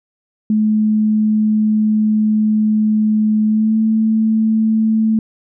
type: tone with pitch glide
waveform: sine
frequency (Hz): 214.8 to 220.1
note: A3 to A3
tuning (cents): -41 to +1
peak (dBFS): -11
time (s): 0.5-5.19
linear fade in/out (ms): 2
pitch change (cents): +42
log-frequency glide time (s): 3.46-3.77
effects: none